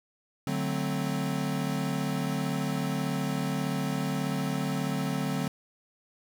square chord, D dominant seventh, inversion none, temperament equal, 146.83 / 185 / 220 / 261.6 Hz, D3 / F#3 / A3 / C4, 0 / 0 / 0 / 0 cents, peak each -33 / -34 / -37 / -34 dBFS, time 0.47-5.48 s, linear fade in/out 2 ms, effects none

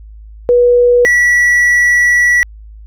sine / triangle tone pair in turn, 486.4 / 1945.6 Hz, B4 / B6, -26 / -26 cents, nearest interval 2 octaves, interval 2400 cents, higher second, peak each -5 dBFS, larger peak neither, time 0.49-1.05 / 1.05-2.43 s, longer second, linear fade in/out 0 ms, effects added 53 Hz sine -31 dBFS peak until 2.86 s

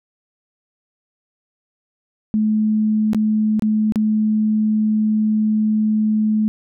sine tone with dropouts, 215.2 Hz, A3, 38 cents flat, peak -14 dBFS, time 2.34-6.48 s, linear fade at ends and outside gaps 0 ms, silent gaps 3.133-3.147 / 3.595-3.622 / 3.922-3.958 s, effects none

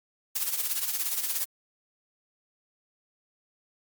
blue noise with tremolo, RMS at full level -26 dBFS, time 0.35-1.45 s, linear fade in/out 10 ms, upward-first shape triangle, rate 17 Hz, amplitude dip 75%, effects Opus 48 kbps

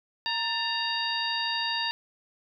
harmonic tone with a mistuned harmonic, 932.3 Hz, A#5, in tune, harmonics 1 / 2 / 3 / 4 / 5, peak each -33 / -33 / -33 / -33 / -33 dBFS, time 0.26-1.91 s, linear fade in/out 0 ms, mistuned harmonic 2, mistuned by -79 cents, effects none

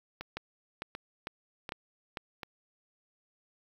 two click trains, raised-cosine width 0.3 ms, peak -23 / -20 dBFS, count 4 / 5, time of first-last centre 0.21-2.432 / 0.37-2.172 s, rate 1.35 / 2.22 Hz, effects 8-bit

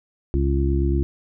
harmonic tone, 68.8 Hz, C#2, 12 cents flat, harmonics 1 / 2 / 3 / 4 / 5, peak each -19 / -26 / -32 / -29 / -25 dBFS, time 0.34-1.03 s, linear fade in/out 0 ms, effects none

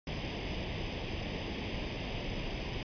pink noise with comb filter, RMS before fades -37 dBFS, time 0.07-2.83 s, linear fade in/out 2 ms, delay 0.36 ms, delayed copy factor +0.75, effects resampled to 11025 Hz

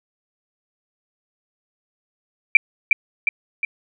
sine tone with echo, 2345 Hz, D7, 3 cents flat, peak -4 dBFS, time 2.55-2.57 s, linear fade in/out 2 ms, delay 360 ms, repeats 3, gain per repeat -5 dB, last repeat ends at 3.65 s, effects none

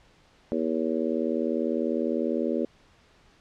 harmonic tone, 80 Hz, D#2, 49 cents sharp, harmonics 3 / 4 / 5 / 6 / 7, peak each -29 / -30 / -31 / -32 / -32 dBFS, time 0.52-2.65 s, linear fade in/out 0 ms, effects pink hiss -59 dBFS RMS until 3.4 s + low-pass 5000 Hz 12 dB/octave

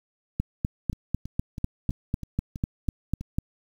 two click trains, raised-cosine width 5 ms, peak -22 / -12 dBFS, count 8 / 13, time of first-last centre 0.93-3.21 / 0.4-3.385 s, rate 3.07 / 4.02 Hz, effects 8-bit

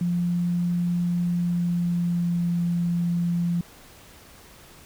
sine tone with pitch glide, 174.61 to 172.41 Hz, F3 to F3, 0 to -22 cents, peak -21 dBFS, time 0.01-3.61 s, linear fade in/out 2 ms, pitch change -22 cents, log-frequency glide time 1.2-2.59 s, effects pink hiss -49 dBFS RMS until 4.85 s

